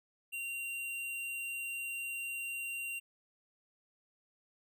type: tone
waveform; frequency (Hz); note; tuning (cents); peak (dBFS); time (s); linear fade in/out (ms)
square; 2764; F7; -19; -38; 0.32-3; 20
effects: none